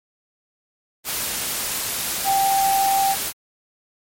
sine tone in noise, 782 Hz, G5, 4 cents flat, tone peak -16 dBFS, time 2.24-3.16 s, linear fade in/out 50 ms, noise white, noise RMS -25 dBFS, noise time 1.04-3.33 s, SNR +6 dB, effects MP3 64 kbps

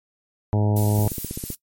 harmonic tone, 104.8 Hz, G#2, 16 cents sharp, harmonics 1 / 2 / 3 / 4 / 5 / 6 / 7 / 8 / 9, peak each -18 / -26 / -30 / -30 / -35 / -33 / -36 / -35 / -40 dBFS, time 0.53-1.08 s, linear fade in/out 0 ms
violet noise, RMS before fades -30 dBFS, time 0.76-1.55 s, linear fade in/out 5 ms
click train, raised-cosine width 3 ms, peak -17 dBFS, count 9, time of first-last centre 0.99-1.503 s, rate 15.6 Hz
effects noise-tail reverb RT60 0.1 s tail -21 dB re dry + MP3 64 kbps

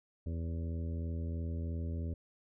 harmonic tone with a mistuned harmonic, 83 Hz, E2, 12 cents sharp, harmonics 1 / 2 / 3 / 4 / 5 / 6 / 7, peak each -35 / -44 / -45 / -52 / -52 / -57 / -55 dBFS, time 0.26-2.14 s, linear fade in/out 5 ms, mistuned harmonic 7, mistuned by -20 cents, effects none

